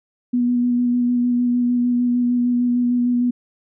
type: tone with vibrato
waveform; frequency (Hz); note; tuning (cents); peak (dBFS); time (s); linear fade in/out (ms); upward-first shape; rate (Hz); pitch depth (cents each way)
sine; 243.9; B3; -21; -15; 0.33-3.31; 10; square; 6.6; 12
effects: none